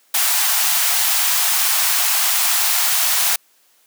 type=high-pass noise; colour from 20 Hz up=white; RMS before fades=-17 dBFS; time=0.14-3.36 s; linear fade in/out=5 ms; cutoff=660 Hz; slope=96 dB/octave; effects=white hiss -57 dBFS RMS until 3.86 s + high-pass 300 Hz 12 dB/octave